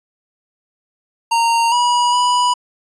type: tone with pitch steps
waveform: square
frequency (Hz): 925 / 970 / 983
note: A#5 / B5 / B5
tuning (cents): -14 / -31 / -8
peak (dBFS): -13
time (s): 1.31-2.54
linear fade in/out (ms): 10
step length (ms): 410
effects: resampled to 22050 Hz